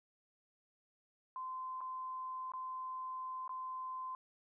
sine tone with dropouts, 1033 Hz, C6, 22 cents flat, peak -40 dBFS, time 1.36-4.15 s, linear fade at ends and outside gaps 1 ms, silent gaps 1.807-1.813 / 2.519-2.536 / 3.478-3.493 s, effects none

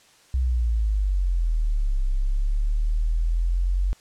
sine exponential two-way sweep, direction down then up, 65.41 to 32.7 to 46.86 Hz, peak -19 dBFS, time 0.34-3.93 s, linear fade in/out 0 ms, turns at 2.04 s, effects white hiss -55 dBFS RMS until 4 s + low-pass 8000 Hz 12 dB/octave

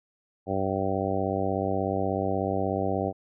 harmonic tone, 96.5 Hz, G2, 27 cents flat, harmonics 1 / 2 / 3 / 4 / 5 / 6 / 7 / 8, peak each -33 / -33 / -33 / -33 / -33 / -33 / -33 / -33 dBFS, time 0.46-3.13 s, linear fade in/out 50 ms, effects none

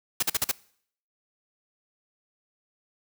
white noise bursts, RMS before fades -24 dBFS, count 5, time 0.2-0.515 s, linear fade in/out 5 ms, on 27 ms, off 45 ms, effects noise-tail reverb RT60 0.6 s tail -22 dB re dry

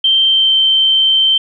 sine tone with pitch glide, 3136 to 3114 Hz, G7 to G7, 0 to -12 cents, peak -8 dBFS, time 0.04-1.38 s, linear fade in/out 5 ms, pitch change -12 cents, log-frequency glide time 0.25-0.54 s, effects none

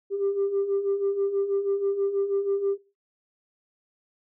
sine beating tone pair, 392 / 398.2 Hz, G4 / G4, 0 / +27 cents, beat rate 6.2 Hz, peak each -29 / -23 dBFS, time 0.1-2.78 s, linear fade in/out 50 ms, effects noise-tail reverb RT60 0.3 s tail -19 dB re dry + tanh soft clip ceiling -18 dBFS

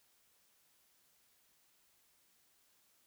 silence, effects white hiss -72 dBFS RMS until 3.06 s

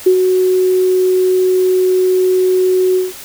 sine tone with ADSR envelope, 370 Hz, F#4, in tune, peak -4 dBFS, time 0.06-3.13 s, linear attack 8 ms, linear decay 84 ms, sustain -5 dB, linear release 170 ms, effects white hiss -32 dBFS RMS until 3.24 s

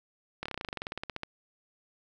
slowing click train, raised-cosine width 0.3 ms, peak -19 dBFS, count 19, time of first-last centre 0.43-1.234 s, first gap 26 ms, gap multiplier 1.06, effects none

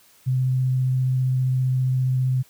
sine tone with vibrato, 129 Hz, C3, 24 cents flat, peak -18 dBFS, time 0.26-2.43 s, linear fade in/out 20 ms, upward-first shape sine, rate 15 Hz, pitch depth 9 cents each way, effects white hiss -55 dBFS RMS until 2.49 s

